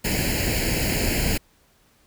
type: noise with comb filter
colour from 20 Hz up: pink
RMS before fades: -23 dBFS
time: 0.04-1.38 s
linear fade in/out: 10 ms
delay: 0.42 ms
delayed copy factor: +0.85
effects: pink hiss -60 dBFS RMS until 2.06 s